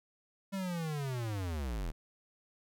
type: linear sweep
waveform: square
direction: down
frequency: 198.8 to 35.72 Hz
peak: -35 dBFS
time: 0.52-1.92 s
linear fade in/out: 20 ms
effects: none